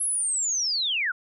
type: linear sweep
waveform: sine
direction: down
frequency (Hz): 11060 to 1359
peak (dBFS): -23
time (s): 0-1.12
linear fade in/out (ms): 10
effects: none